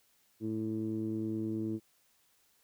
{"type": "tone with low-pass filter", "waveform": "15% pulse", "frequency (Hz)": 109.7, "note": "A2", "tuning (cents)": -5, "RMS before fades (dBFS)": -35, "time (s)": [0.4, 1.8], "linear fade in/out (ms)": 50, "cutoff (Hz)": 310, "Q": 3.7, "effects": ["white hiss -70 dBFS RMS until 2.63 s"]}